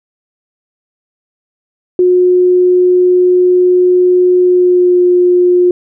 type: tone with pitch glide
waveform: sine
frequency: 361.8 to 357.4 Hz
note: F#4 to F4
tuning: -39 to +40 cents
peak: -5 dBFS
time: 1.99-5.71 s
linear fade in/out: 2 ms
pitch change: -21 cents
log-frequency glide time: 4.39-5.02 s
effects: none